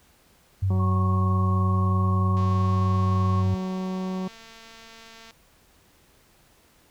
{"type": "tone with pitch glide", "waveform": "sine", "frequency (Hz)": [96, 97.23], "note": ["G2", "G2"], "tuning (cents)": [-36, -14], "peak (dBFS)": -20, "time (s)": [0.62, 3.55], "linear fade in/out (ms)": 10, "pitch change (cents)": 22, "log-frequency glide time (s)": [1.29, 2.58]}
{"type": "harmonic tone", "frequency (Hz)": 186.7, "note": "F#3", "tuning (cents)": 16, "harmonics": [1, 2, 3, 4, 5, 6], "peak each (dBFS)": [-27, -36, -41, -43, -44, -43], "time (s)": [0.7, 4.28], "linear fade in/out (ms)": 5}
{"type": "tone", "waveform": "sine", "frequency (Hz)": 1097, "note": "C#6", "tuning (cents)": -18, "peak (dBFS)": -29, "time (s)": [0.79, 3.43], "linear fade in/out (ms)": 20}
{"type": "click train", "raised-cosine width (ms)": 0.2, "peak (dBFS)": -30, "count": 665, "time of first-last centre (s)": [2.37, 5.308], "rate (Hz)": 226}
{"effects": ["pink hiss -59 dBFS RMS until 6.9 s"]}